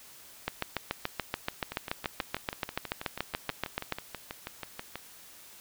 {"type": "two click trains", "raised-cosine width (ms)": 0.3, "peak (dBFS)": [-13, -20], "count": [25, 21], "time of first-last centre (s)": [[0.48, 3.923], [1.72, 4.956]], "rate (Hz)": [6.97, 6.18], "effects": ["white hiss -52 dBFS RMS until 5.6 s"]}